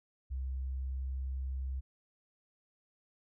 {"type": "tone with pitch glide", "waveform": "sine", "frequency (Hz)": [65.41, 65.83], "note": ["C2", "C2"], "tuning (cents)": [0, 11], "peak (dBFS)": -34, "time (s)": [0.3, 1.81], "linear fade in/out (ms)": 20, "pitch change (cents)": 11, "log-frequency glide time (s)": [0.42, 1.26], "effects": []}